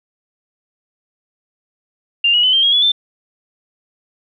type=tone with pitch steps; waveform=sine; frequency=2794 / 2908 / 3026 / 3149 / 3277 / 3410 / 3549 Hz; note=F7 / F#7 / F#7 / G7 / G#7 / G#7 / A7; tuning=0 / -31 / +38 / +7 / -24 / +45 / +14 cents; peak=-10 dBFS; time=2.24-2.919 s; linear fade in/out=5 ms; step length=97 ms; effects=none